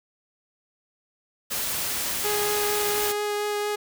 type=noise; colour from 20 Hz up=white; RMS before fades=-28 dBFS; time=1.5-3.13 s; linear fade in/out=20 ms
type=tone with vibrato; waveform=sawtooth; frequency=415.3 Hz; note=G#4; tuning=in tune; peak=-21 dBFS; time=2.24-3.76 s; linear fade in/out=10 ms; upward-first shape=triangle; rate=4.3 Hz; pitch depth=10 cents each way
effects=none